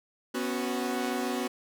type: chord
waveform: sawtooth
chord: B suspended second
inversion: none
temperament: equal with one note detuned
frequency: 246.9 / 273.8 / 370 Hz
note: B3 / C#4 / F#4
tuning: 0 / -21 / 0 cents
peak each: -28 / -31 / -30 dBFS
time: 0.34-1.48 s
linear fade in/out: 10 ms
effects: none